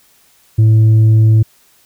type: tone with tanh clipping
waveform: sine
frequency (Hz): 110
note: A2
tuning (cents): 0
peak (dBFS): -6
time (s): 0.58-1.43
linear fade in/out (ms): 10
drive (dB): 3
effects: white hiss -51 dBFS RMS until 1.85 s